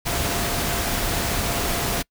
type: tone in noise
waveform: sine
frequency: 691 Hz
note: F5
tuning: 19 cents flat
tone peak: -34 dBFS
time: 0.05-2.03 s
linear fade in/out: 20 ms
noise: pink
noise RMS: -24 dBFS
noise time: 0.05-2.03 s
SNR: -13 dB
effects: noise-tail reverb RT60 0.1 s tail -26 dB re dry